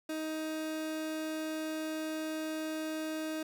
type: tone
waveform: 30% pulse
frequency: 313.7 Hz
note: D#4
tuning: 14 cents sharp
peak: -32 dBFS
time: 0.09-3.43 s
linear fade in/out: 5 ms
effects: none